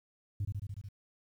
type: tone with echo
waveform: sine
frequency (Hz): 100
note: G2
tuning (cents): +35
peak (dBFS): -29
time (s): 0.4-0.45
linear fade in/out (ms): 5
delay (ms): 73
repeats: 6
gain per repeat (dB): -2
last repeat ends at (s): 0.888
effects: tanh soft clip ceiling -28 dBFS + 11-bit